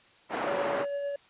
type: band-pass noise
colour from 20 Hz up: pink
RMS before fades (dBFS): -32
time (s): 0.29-0.86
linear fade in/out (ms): 50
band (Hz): 410 to 1400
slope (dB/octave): 12
type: tone with tremolo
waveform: triangle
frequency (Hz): 567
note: C#5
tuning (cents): +39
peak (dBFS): -27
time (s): 0.47-1.16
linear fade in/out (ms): 5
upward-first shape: sine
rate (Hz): 8.8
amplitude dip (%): 25
effects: white hiss -59 dBFS RMS until 1.29 s + resampled to 8000 Hz